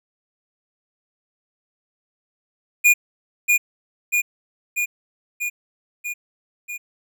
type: tone with echo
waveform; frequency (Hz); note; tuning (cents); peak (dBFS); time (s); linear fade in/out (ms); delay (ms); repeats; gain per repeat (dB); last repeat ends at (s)
square; 2436; D#7; -37; -11; 2.84-2.94; 20; 640; 6; -3; 6.78
effects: none